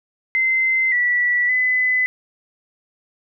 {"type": "tone with pitch steps", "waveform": "sine", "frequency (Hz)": [2068, 1954, 2011], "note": ["C7", "B6", "B6"], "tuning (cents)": [-21, -19, 31], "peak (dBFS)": -15, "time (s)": [0.35, 2.06], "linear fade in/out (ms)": 0, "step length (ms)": 570, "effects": []}